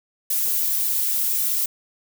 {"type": "noise with flanger", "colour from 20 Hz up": "violet", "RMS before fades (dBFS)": -22, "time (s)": [0.3, 1.66], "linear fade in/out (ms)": 5, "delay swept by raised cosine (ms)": [1.7, 4.8], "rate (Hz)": 1.8, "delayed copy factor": 0.9, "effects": []}